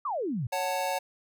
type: exponential sweep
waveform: sine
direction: down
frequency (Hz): 1244.5 to 107.7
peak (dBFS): -28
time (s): 0.05-0.47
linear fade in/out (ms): 5
type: chord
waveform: square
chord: F# minor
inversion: second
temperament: just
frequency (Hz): 555 / 740 / 888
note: C#5 / F#5 / A5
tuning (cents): +2 / 0 / +16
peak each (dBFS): -33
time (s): 0.52-0.99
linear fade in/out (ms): 10
effects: none

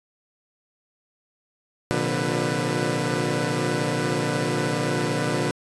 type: tone cluster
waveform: 15% pulse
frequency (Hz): 119.7 / 132.8 / 149.1 / 178.4 / 495.9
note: A#2 / C3 / D3 / F3 / B4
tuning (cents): +46 / +26 / +27 / +37 / +7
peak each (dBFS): -22 / -27 / -20 / -23 / -24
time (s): 1.91-5.51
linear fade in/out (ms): 0
effects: resampled to 24000 Hz

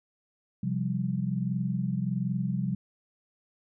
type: chord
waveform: sine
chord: C suspended fourth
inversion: none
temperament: equal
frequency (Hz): 130.81 / 174.61 / 196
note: C3 / F3 / G3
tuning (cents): 0 / 0 / 0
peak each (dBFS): -31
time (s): 0.63-2.75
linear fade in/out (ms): 5
effects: none

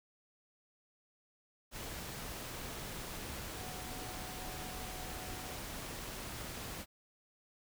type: tone in noise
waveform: sine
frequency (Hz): 740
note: F#5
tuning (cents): 0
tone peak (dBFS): -51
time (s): 3.55-5.57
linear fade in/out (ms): 50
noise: pink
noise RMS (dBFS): -44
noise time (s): 1.71-6.86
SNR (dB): -10
effects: none

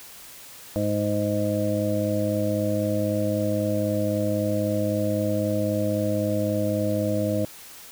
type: harmonic tone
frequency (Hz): 103.83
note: G#2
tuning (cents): 0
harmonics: 1 / 2 / 3 / 5 / 6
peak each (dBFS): -28 / -28 / -28 / -28 / -28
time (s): 0.76-7.45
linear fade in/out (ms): 0
effects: white hiss -44 dBFS RMS until 7.91 s

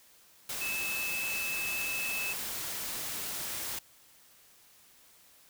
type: tone in noise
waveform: sine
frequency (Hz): 2611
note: E7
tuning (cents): -17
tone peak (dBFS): -33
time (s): 0.61-2.33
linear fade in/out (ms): 5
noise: white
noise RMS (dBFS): -37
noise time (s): 0.49-3.79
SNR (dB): +1
effects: white hiss -60 dBFS RMS until 5.49 s

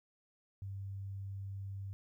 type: tone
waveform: sine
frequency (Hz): 98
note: G2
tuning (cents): 0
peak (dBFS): -40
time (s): 0.62-1.93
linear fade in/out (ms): 0
effects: 13-bit

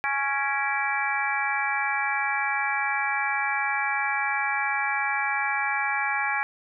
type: harmonic tone with a mistuned harmonic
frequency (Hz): 277.2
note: C#4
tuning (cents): 0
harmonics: 3 / 4 / 5 / 6 / 7 / 8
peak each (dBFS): -29 / -33 / -34 / -29 / -33 / -29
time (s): 0.04-6.43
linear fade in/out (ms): 0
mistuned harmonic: 8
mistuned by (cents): +81
effects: none

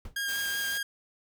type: noise with exponential decay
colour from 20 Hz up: brown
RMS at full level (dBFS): -34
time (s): 0.05-0.18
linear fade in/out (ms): 2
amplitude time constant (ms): 27
type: tone with vibrato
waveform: sawtooth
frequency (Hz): 1617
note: G#6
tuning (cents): -47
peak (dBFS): -26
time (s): 0.16-0.83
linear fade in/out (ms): 5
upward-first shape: sine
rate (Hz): 5.3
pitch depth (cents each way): 12
type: noise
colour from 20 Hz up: white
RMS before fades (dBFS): -40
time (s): 0.28-0.78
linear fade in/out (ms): 5
effects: none

